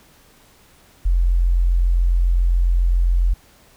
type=tone; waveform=sine; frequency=43.65 Hz; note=F1; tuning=in tune; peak=-13 dBFS; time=1.05-3.34 s; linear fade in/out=10 ms; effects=pink hiss -52 dBFS RMS until 3.76 s

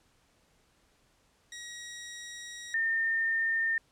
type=tone pair in turn; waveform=15% pulse / sine; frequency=1901 / 1814.3 Hz; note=A#6 / A#6; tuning=+33 / -47 cents; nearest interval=minor second; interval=80 cents; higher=first; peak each=-35 / -26 dBFS; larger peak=second; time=1.52-2.74 / 2.74-3.78 s; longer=first; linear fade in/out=2 ms; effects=pink hiss -68 dBFS RMS until 3.91 s + low-pass 10000 Hz 12 dB/octave

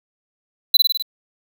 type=tone with echo; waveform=square; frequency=4000 Hz; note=B7; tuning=21 cents sharp; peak=-8 dBFS; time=0.74-0.77 s; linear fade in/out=5 ms; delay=51 ms; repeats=5; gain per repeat=-3 dB; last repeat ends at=1.025 s; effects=7-bit

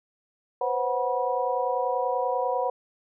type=tone cluster; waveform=sine; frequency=498.8 / 529 / 740 / 971 Hz; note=B4 / C5 / F#5 / B5; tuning=+17 / +19 / 0 / -30 cents; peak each=-29 dBFS; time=0.61-2.7 s; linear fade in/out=5 ms; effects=none

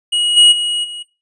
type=tone with level steps; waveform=square; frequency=2900 Hz; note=F#7; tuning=35 cents flat; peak=-14 / -6 / -17 / -27 dBFS; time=0.12-1.03 s; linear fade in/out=10 ms; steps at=0.36 / 0.51 / 0.83 s; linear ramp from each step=20 ms; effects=noise-tail reverb RT60 0.3 s tail -20 dB re dry + resampled to 22050 Hz

